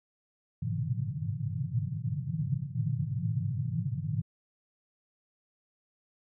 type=band-pass noise; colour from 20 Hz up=pink; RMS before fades=-32 dBFS; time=0.62-4.22 s; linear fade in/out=10 ms; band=100 to 170 Hz; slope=96 dB/octave; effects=none